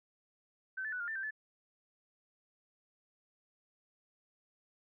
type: tone with pitch steps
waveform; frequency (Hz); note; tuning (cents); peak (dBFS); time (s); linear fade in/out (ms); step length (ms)
sine; 1535 / 1746 / 1485 / 1409 / 1780 / 1567 / 1735; G6 / A6 / F#6 / F6 / A6 / G6 / A6; -37 / -14 / +6 / +15 / +20 / -1 / -25; -36; 0.77-1.309; 10; 77
effects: none